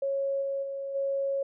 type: tone with level steps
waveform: sine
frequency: 550 Hz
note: C#5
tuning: 14 cents flat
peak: -26 / -28 / -32 / -26 dBFS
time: 0.02-1.43 s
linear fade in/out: 5 ms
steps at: 0.41 / 0.62 / 0.94 s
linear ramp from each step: 20 ms
effects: none